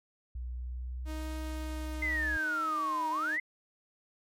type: tone with pitch glide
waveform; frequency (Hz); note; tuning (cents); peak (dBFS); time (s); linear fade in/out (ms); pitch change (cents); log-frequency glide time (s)
sine; 61.2 to 63.1; B1 to B1; -15 to +38; -35; 0.35-2.37; 5; +53; 0.46-1.25
type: tone with vibrato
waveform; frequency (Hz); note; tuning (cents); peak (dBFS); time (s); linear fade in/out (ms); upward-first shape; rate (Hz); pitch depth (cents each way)
sawtooth; 311.1; D#4; 0; -36; 1.05-3.39; 50; triangle; 0.78; 10
type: exponential two-way sweep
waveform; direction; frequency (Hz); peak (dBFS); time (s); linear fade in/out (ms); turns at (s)
sine; down then up; 2093 to 930 to 2093; -29; 2.02-3.4; 5; 3.1
effects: MP3 64 kbps